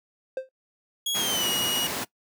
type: tone with exponential decay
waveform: triangle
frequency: 523.3 Hz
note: C5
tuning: in tune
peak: -21 dBFS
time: 0.37-0.49 s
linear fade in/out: 2 ms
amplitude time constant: 26 ms
type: tone with pitch glide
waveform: sawtooth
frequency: 3322 to 2892 Hz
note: G#7 to F#7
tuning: 0 to -40 cents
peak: -22 dBFS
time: 1.06-1.87 s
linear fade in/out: 5 ms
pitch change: -240 cents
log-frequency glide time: 1.16-1.48 s
type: noise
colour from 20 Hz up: pink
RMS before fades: -29 dBFS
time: 1.14-2.05 s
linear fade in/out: 20 ms
effects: noise-tail reverb RT60 0.1 s tail -20 dB re dry + high-pass 200 Hz 12 dB/octave